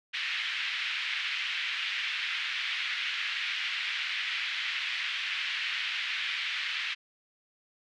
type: band-pass noise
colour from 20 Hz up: pink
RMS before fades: -33 dBFS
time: 0.13-6.95 s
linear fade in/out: 20 ms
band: 1900 to 3400 Hz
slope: 24 dB/octave
effects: none